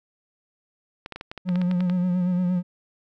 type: clicks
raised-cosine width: 0.3 ms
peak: -19 dBFS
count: 12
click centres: 1.061 / 1.123 / 1.16 / 1.211 / 1.315 / 1.377 / 1.49 / 1.557 / 1.616 / 1.713 / 1.806 / 1.898 s
type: tone with vibrato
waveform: triangle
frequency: 180 Hz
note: F#3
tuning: 47 cents flat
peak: -18 dBFS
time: 1.45-2.63 s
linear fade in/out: 50 ms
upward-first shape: sine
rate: 8.6 Hz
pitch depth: 39 cents each way
effects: none